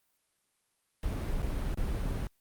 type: noise with dropouts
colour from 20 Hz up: brown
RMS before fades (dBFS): -32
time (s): 1.03-2.27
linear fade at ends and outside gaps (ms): 1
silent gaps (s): 1.422-1.427 / 1.744-1.773
effects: white hiss -75 dBFS RMS until 2.4 s + Opus 32 kbps